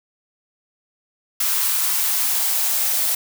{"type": "noise with high-pass filter sweep", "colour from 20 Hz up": "blue", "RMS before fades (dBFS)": -20, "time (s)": [1.4, 3.15], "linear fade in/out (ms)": 5, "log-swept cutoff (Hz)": [1100, 610], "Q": 2.3, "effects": []}